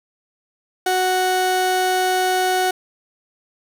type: tone pair together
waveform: 30% pulse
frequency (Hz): 370 / 740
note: F#4 / F#5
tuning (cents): 0 / 0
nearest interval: octave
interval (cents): 1200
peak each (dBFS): -18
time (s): 0.86-2.71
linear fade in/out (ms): 5
effects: none